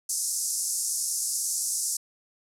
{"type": "band-pass noise", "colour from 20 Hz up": "white", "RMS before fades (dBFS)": -29, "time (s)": [0.09, 1.97], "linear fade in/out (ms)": 5, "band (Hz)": [5300, 11000], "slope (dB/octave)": 48, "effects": []}